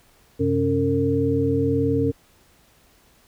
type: tone cluster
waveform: sine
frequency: 94.3 / 132.9 / 277.5 / 455.4 Hz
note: F#2 / C3 / C#4 / A#4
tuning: +33 / +27 / +2 / -40 cents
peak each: -26 / -26 / -22 / -22 dBFS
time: 0.39-2.12 s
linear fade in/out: 20 ms
effects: pink hiss -57 dBFS RMS until 3.27 s